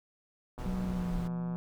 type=click train; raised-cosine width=1 ms; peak=-32 dBFS; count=121; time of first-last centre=0.58-1.556 s; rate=123 Hz
type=noise; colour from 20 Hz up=brown; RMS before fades=-38 dBFS; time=0.58-1.28 s; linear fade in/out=10 ms
type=tone with pitch glide; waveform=sine; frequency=185 to 172.61 Hz; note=F#3 to F3; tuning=0 to -20 cents; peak=-32 dBFS; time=0.66-1.56 s; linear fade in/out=0 ms; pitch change=-120 cents; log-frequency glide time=0.84-1.2 s
effects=none